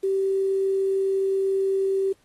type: tone with quantisation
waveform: sine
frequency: 387.3 Hz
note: G4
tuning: 21 cents flat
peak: -20 dBFS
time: 0.03-2.13 s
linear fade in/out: 10 ms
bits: 8
effects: pink hiss -64 dBFS RMS until 2.24 s + AAC 32 kbps